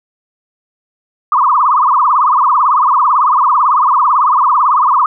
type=tone with vibrato; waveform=sine; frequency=1100 Hz; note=C#6; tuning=14 cents flat; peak=-7 dBFS; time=1.32-5.06 s; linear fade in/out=2 ms; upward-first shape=triangle; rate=18 Hz; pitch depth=260 cents each way; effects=none